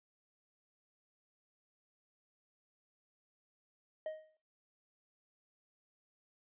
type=tone with exponential decay; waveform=triangle; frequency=625 Hz; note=D#5; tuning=8 cents sharp; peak=-33 dBFS; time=4.06-4.37 s; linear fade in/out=2 ms; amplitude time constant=66 ms; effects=noise-tail reverb RT60 0.4 s tail -21 dB re dry + resampled to 8000 Hz